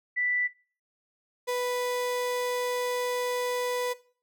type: tone pair in turn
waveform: sine / 35% pulse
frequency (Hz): 1975.5 / 493.9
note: B6 / B4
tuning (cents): 0 / 0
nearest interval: 2 octaves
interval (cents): 2400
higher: first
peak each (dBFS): -25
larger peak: neither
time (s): 0.16-0.48 / 1.47-3.94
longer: second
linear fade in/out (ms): 20
effects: noise-tail reverb RT60 0.4 s tail -18 dB re dry